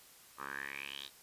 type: tone with band-pass filter sweep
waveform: 10% pulse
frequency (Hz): 69.3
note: C#2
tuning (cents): 0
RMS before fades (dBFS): -44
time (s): 0.37-1.1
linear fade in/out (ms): 50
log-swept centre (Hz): 1200 to 3900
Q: 6.3
effects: white hiss -59 dBFS RMS until 1.22 s + resampled to 32000 Hz